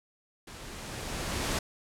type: noise with level ramp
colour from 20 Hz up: pink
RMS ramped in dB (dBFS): -46 to -29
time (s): 0.47-1.59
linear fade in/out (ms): 5
effects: low-pass 10000 Hz 12 dB/octave